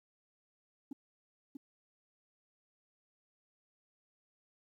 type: tone with echo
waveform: sine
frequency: 277.2 Hz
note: C#4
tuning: in tune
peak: -37 dBFS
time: 0.91-0.93 s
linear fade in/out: 5 ms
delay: 640 ms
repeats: 1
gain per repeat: -4 dB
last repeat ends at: 1.57 s
effects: tanh soft clip ceiling -38 dBFS + 12-bit